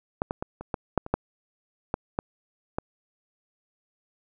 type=clicks; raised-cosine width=1 ms; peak=-11 / -14 / -16 / -23 / -13 / -7 / -22 / -8 / -11 / -11 / -13 dBFS; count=11; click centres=0.219 / 0.309 / 0.425 / 0.61 / 0.742 / 0.977 / 1.064 / 1.14 / 1.941 / 2.189 / 2.785 s; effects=none